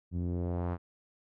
sawtooth tone with low-pass filter sweep, 87.6 Hz, F2, 6 cents sharp, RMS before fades -33 dBFS, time 0.11-0.78 s, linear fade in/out 50 ms, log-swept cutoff 200 to 1300 Hz, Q 1.3, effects none

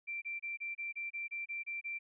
sine tone bursts, 2353 Hz, D7, 3 cents sharp, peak -37 dBFS, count 11, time 0.07-1.99 s, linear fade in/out 20 ms, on 150 ms, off 27 ms, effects none

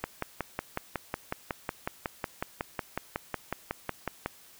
click train, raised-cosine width 0.5 ms, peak -15 dBFS, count 24, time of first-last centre 0.04-4.26 s, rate 5.45 Hz, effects white hiss -55 dBFS RMS until 4.59 s

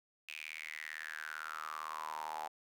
sawtooth tone with high-pass filter sweep, 77.78 Hz, D#2, in tune, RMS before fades -44 dBFS, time 0.28-2.48 s, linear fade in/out 10 ms, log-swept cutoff 2600 to 800 Hz, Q 8.4, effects none

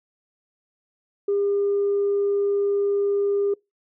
sine tone, 402.7 Hz, G4, 47 cents sharp, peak -18 dBFS, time 1.28-3.54 s, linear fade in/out 5 ms, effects noise-tail reverb RT60 0.2 s tail -25 dB re dry + tanh soft clip ceiling -15 dBFS

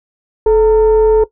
sine tone with frequency modulation, 434 Hz, A4, 24 cents flat, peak -5 dBFS, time 0.46-1.24 s, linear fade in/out 5 ms, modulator 479 Hz, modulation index 0.41, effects noise-tail reverb RT60 0.1 s tail -17 dB re dry + tanh soft clip ceiling -1 dBFS

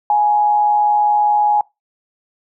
sine tone with amplitude modulation, 835 Hz, G#5, 9 cents sharp, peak -9 dBFS, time 0.1-1.61 s, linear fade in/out 2 ms, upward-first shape sine, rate 125 Hz, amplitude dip 40%, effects noise-tail reverb RT60 0.2 s tail -22 dB re dry

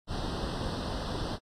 pink noise with comb filter, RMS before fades -33 dBFS, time 0.07-1.39 s, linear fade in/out 50 ms, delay 0.22 ms, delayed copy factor +0.95, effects low-pass 4000 Hz 12 dB/octave + AAC 64 kbps

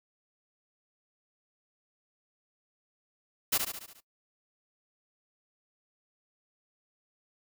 white noise with echo, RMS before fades -26 dBFS, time 3.52-3.58 s, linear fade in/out 10 ms, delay 71 ms, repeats 6, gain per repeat -5 dB, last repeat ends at 4.006 s, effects noise-tail reverb RT60 0.1 s tail -19 dB re dry

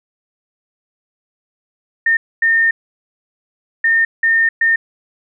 sine tone bursts at uneven times, 1821 Hz, A#6, 41 cents flat, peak -10 dBFS, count 5, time 2.06-2.17 / 2.42-2.71 / 3.84-4.05 / 4.23-4.49 / 4.61-4.76 s, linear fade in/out 5 ms, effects none

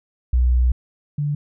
sine tone pair in turn, 61.74 / 146.29 Hz, B1 / D3, 0 / -6 cents, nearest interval octave + minor third, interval 1494 cents, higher second, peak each -13 / -19 dBFS, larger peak first, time 0.33-0.72 / 1.18-1.35 s, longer first, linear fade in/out 5 ms, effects none

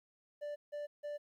triangle tone bursts, 587.3 Hz, D5, in tune, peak -37 dBFS, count 3, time 0.41-1.18 s, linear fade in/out 20 ms, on 150 ms, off 160 ms, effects 13-bit

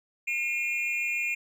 triangle tone with amplitude modulation, 2420 Hz, D#7, 49 cents flat, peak -21 dBFS, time 0.27-1.35 s, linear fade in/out 10 ms, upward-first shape sine, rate 273 Hz, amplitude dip 90%, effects none

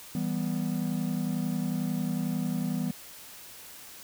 triangle chord, E minor, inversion none, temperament equal, 164.81 / 196 / 246.9 Hz, E3 / G3 / B3, 0 / 0 / 0 cents, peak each -30 dBFS, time 0.15-2.91 s, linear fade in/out 2 ms, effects white hiss -47 dBFS RMS until 4.03 s

